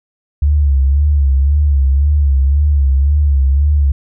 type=tone with vibrato; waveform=sine; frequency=70.5 Hz; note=C#2; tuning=30 cents sharp; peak=-8 dBFS; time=0.42-3.92 s; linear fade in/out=5 ms; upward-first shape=sine; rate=1.9 Hz; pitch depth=87 cents each way; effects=none